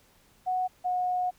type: tone pair in turn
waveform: sine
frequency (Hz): 738 / 726.6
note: F#5 / F#5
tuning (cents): -5 / -32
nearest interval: unison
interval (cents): 27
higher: first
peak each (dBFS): -25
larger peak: neither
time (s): 0.46-0.68 / 0.84-1.31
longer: second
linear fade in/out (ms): 20
effects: pink hiss -62 dBFS RMS until 1.38 s